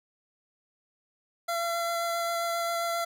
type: tone with vibrato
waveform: 25% pulse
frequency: 680 Hz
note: F5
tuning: 46 cents flat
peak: -24 dBFS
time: 1.48-3.05 s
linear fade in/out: 10 ms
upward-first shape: sine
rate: 7.5 Hz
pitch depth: 9 cents each way
effects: none